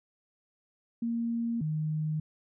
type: tone pair in turn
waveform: sine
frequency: 232.6 / 154.57 Hz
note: A#3 / D#3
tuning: -4 / -11 cents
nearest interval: perfect fifth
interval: 707 cents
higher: first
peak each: -28 dBFS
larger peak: neither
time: 1.02-1.61 / 1.61-2.2 s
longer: neither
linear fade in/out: 5 ms
effects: none